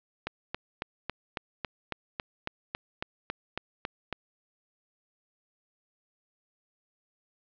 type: click train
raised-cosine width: 0.3 ms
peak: -15 dBFS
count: 15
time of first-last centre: 0.27-4.127 s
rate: 3.63 Hz
effects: low-pass 4000 Hz 12 dB/octave